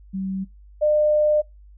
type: tone pair in turn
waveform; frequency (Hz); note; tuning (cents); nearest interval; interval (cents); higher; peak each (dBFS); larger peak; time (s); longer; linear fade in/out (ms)
sine; 191.1 / 602.9; G3 / D5; -44 / +45; octave + minor sixth; 1989; second; -24 / -15; second; 0.13-0.45 / 0.81-1.42; second; 20
effects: noise-tail reverb RT60 0.2 s tail -23 dB re dry + added 50 Hz sine -44 dBFS peak until 1.77 s